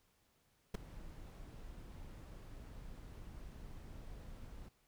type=noise with ADSR envelope; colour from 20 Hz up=brown; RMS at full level=-30 dBFS; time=0.74-4.69 s; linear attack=8 ms; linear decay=9 ms; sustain=-21 dB; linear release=8 ms; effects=pink hiss -75 dBFS RMS until 4.87 s